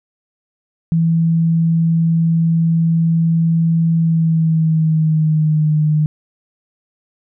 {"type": "tone with pitch glide", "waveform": "sine", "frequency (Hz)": [164.81, 152.89], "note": ["E3", "D#3"], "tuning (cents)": [0, -30], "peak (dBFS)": -11, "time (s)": [0.92, 6.06], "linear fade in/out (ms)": 0, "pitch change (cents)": -130, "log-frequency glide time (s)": [3.95, 5.74], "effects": []}